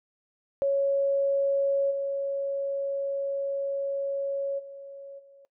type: tone with level steps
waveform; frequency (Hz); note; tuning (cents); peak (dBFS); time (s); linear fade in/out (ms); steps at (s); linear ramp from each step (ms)
sine; 554.4; C#5; 0; -21 / -26 / -39 / -50; 0.62-5.45; 0; 1.9 / 4.58 / 5.18; 20
effects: noise-tail reverb RT60 0.1 s tail -18 dB re dry